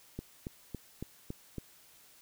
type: click train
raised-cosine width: 3 ms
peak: -25 dBFS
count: 6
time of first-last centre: 0.19-1.583 s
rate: 3.59 Hz
effects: white hiss -60 dBFS RMS until 2.21 s